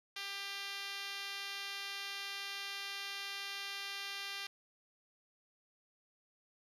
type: tone with band-pass filter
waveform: 5% pulse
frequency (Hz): 397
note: G4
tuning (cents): +22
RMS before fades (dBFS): -43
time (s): 0.16-4.47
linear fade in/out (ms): 5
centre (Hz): 3400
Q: 0.59
effects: none